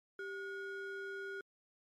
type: ring-modulated tone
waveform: triangle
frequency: 917 Hz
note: A#5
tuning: 29 cents flat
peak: -36 dBFS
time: 0.19-1.41 s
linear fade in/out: 2 ms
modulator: 525 Hz
effects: MP3 64 kbps